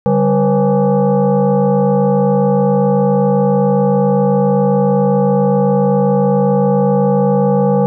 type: tone with frequency modulation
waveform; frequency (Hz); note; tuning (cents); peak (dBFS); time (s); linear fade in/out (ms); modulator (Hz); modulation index
sine; 143.2; D3; -43; -9; 0.06-7.86; 0; 339; 1.7
effects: none